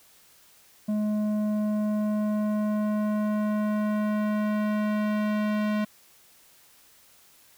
square tone with low-pass filter sweep, 211.3 Hz, G#3, 30 cents sharp, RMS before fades -26 dBFS, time 0.88-5.85 s, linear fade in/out 10 ms, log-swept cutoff 530 to 2900 Hz, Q 0.82, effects white hiss -57 dBFS RMS until 7.57 s

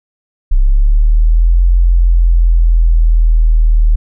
sine linear two-way sweep, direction up then down, 32.42 to 43.82 to 38.95 Hz, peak -5 dBFS, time 0.51-3.96 s, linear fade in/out 10 ms, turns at 1.63 s, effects none

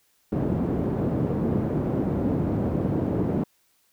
pink band-pass noise, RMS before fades -25 dBFS, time 0.32-3.44 s, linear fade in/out 5 ms, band 130 to 370 Hz, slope 12 dB/octave, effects white hiss -66 dBFS RMS until 3.92 s

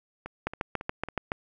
two click trains, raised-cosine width 0.5 ms, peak -13 / -22 dBFS, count 7 / 4, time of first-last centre 0.47-1.319 / 0.26-1.086 s, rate 7.07 / 3.63 Hz, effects none

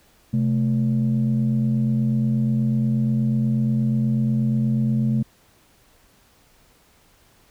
sine tone pair together, 130 / 218.3 Hz, C3 / A3, -11 / -13 cents, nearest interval major sixth, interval 898 cents, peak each -19 dBFS, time 0.33-5.23 s, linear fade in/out 10 ms, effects tanh soft clip ceiling -13 dBFS + pink hiss -57 dBFS RMS until 7.5 s

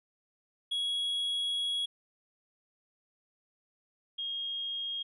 triangle / sine tone pair in turn, 3329 / 3253 Hz, G#7 / G#7, +3 / -37 cents, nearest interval unison, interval 40 cents, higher first, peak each -28 / -33 dBFS, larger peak first, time 0.71-1.86 / 4.18-5.03 s, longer first, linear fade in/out 10 ms, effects resampled to 24000 Hz

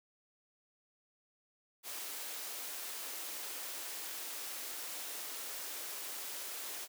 white high-pass noise, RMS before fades -43 dBFS, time 1.83-6.88 s, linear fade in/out 50 ms, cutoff 290 Hz, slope 24 dB/octave, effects none

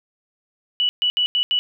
sine tone bursts at uneven times, 2952 Hz, F#7, 5 cents flat, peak -16 dBFS, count 5, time 0.8-0.89 / 1.02-1.1 / 1.17-1.26 / 1.35-1.43 / 1.51-1.59 s, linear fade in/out 0 ms, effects none

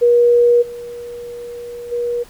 sine tone with level steps, 479 Hz, A#4, 47 cents sharp, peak -8 / -27 / -17 dBFS, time 0.01-2.24 s, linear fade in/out 20 ms, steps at 0.61 / 1.91 s, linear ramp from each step 20 ms, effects pink hiss -45 dBFS RMS until 2.29 s

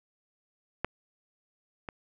clicks, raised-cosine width 0.5 ms, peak -13 / -22 dBFS, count 2, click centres 0.846 / 1.888 s, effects none

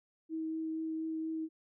sine tone with vibrato, 319.7 Hz, D#4, 47 cents sharp, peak -34 dBFS, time 0.29-1.49 s, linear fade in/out 50 ms, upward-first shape triangle, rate 4.2 Hz, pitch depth 10 cents each way, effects none

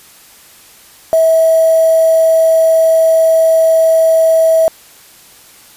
sine tone with quantisation, 649 Hz, E5, 27 cents flat, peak -6 dBFS, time 1.13-4.68 s, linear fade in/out 0 ms, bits 4, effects white hiss -41 dBFS RMS until 5.76 s + resampled to 32000 Hz

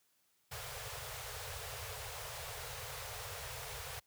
pink band-stop noise, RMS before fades -44 dBFS, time 0.51-4 s, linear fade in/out 10 ms, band 140 to 420 Hz, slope 96 dB/octave, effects white hiss -75 dBFS RMS until 4.06 s + high-pass 60 Hz 12 dB/octave

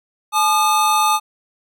square tone pair together, 861 / 1215.1 Hz, A5 / D#6, -38 / -41 cents, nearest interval tritone, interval 597 cents, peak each -17 dBFS, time 0.32-1.2 s, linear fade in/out 50 ms, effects none

